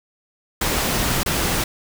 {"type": "noise with dropouts", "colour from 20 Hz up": "pink", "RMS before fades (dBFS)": -21, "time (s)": [0.61, 1.64], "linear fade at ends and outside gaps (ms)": 5, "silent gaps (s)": [1.233, 1.26], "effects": []}